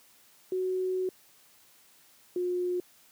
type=tone pair in turn; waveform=sine; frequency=371.3 / 358.5 Hz; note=F#4 / F4; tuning=+6 / +45 cents; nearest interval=minor second; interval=61 cents; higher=first; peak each=-27 dBFS; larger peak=neither; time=0.52-1.09 / 2.36-2.8 s; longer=first; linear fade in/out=2 ms; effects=white hiss -60 dBFS RMS until 3.11 s + high-pass 100 Hz 12 dB/octave